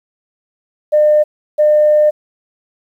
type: tone pair in turn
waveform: sine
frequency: 603 / 603 Hz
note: D5 / D5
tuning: +46 / +46 cents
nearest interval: unison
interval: 0 cents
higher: neither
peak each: -6 dBFS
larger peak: neither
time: 0.92-1.24 / 1.58-2.11 s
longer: second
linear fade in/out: 20 ms
effects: tanh soft clip ceiling -2 dBFS + 8-bit